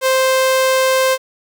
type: tone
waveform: sawtooth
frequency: 523.3 Hz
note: C5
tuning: in tune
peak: -8 dBFS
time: 0.01-1.18 s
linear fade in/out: 50 ms
effects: 8-bit